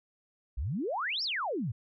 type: exponential two-way sweep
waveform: sine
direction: up then down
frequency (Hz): 52.3 to 5588 to 98.4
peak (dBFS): -30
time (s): 0.57-1.72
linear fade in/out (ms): 10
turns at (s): 1.23
effects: none